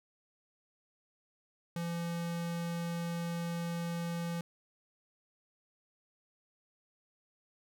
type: tone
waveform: square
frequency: 170 Hz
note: F3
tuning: 46 cents flat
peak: -35 dBFS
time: 1.76-4.41 s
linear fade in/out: 2 ms
effects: none